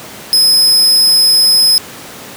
40% pulse tone, 5100 Hz, D#8, 42 cents sharp, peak -5 dBFS, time 0.33-1.78 s, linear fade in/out 0 ms, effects pink hiss -30 dBFS RMS until 2.36 s + high-pass 150 Hz 12 dB/octave

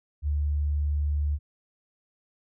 sine tone, 73.4 Hz, D2, in tune, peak -23 dBFS, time 0.22-1.39 s, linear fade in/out 50 ms, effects none

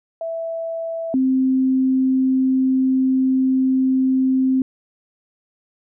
sine tone pair in turn, 659.3 / 261.6 Hz, E5 / C4, 0 / 0 cents, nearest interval octave + major third, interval 1600 cents, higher first, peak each -23 / -14 dBFS, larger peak second, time 0.21-1.14 / 1.14-4.62 s, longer second, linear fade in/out 2 ms, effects none

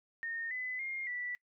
sine tone with pitch steps, 1837 / 2011 / 2125 / 1964 Hz, A#6 / B6 / C7 / B6, -26 / +31 / +26 / -10 cents, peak -36 dBFS, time 0.23-1.35 s, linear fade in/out 0 ms, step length 280 ms, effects noise-tail reverb RT60 0.1 s tail -22 dB re dry

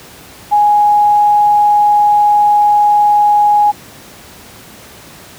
sine tone, 830.6 Hz, G#5, in tune, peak -6 dBFS, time 0.51-3.72 s, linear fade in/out 20 ms, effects pink hiss -36 dBFS RMS until 5.38 s + high-pass 80 Hz 12 dB/octave

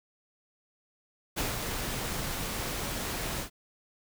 pink noise with ADSR envelope, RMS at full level -30 dBFS, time 1.36-3.5 s, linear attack 26 ms, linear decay 150 ms, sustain -4 dB, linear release 99 ms, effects none

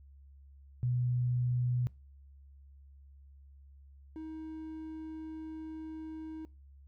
sine / triangle tone pair in turn, 123.47 / 315.9 Hz, B2 / D#4, 0 / +26 cents, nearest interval octave + major third, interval 1626 cents, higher second, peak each -28 / -38 dBFS, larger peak first, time 0.83-1.87 / 4.16-6.45 s, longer second, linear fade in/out 0 ms, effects noise-tail reverb RT60 0.3 s tail -22 dB re dry + added 69 Hz sine -53 dBFS peak until 6.87 s

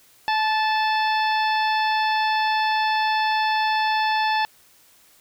harmonic tone with a mistuned harmonic, 875 Hz, A5, 10 cents flat, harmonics 1 / 2 / 3 / 4 / 5 / 6, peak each -20 / -26 / -30 / -32 / -34 / -36 dBFS, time 0.28-4.45 s, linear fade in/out 0 ms, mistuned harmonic 1, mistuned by -17 cents, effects white hiss -55 dBFS RMS until 5.2 s

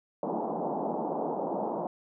white band-pass noise, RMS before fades -32 dBFS, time 0.23-1.87 s, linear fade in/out 2 ms, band 170 to 900 Hz, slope 48 dB/octave, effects none

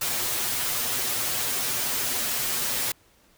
white noise with comb filter, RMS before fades -27 dBFS, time 0.01-2.92 s, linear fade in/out 5 ms, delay 8.2 ms, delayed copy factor +0.95, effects pink hiss -60 dBFS RMS until 3.37 s

